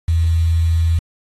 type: tone with quantisation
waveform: sine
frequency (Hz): 82.6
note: E2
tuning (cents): +4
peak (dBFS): -12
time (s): 0.08-0.99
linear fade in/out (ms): 5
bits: 6
effects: AAC 32 kbps